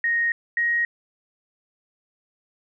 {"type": "tone pair in turn", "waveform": "sine", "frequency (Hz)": [1866, 1882.2], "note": ["A#6", "A#6"], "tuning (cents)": [1, 16], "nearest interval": "unison", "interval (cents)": 15, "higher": "second", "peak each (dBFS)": -19, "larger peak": "neither", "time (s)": [[0.04, 0.32], [0.57, 0.85]], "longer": "neither", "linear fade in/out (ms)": 2, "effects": []}